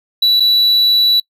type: tone with dropouts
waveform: triangle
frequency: 3942 Hz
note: B7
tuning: 4 cents flat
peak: -7 dBFS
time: 0.22-1.2 s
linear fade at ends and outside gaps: 5 ms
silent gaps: 0.399-0.403 s
effects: noise-tail reverb RT60 0.1 s tail -26 dB re dry